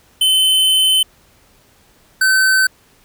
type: tone pair in turn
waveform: square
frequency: 3056 / 1531.8 Hz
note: G7 / G6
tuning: -45 / -40 cents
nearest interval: octave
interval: 1195 cents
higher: first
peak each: -11 dBFS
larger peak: neither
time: 0.21-1.03 / 2.21-2.67 s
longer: first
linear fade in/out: 5 ms
effects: pink hiss -52 dBFS RMS until 3.04 s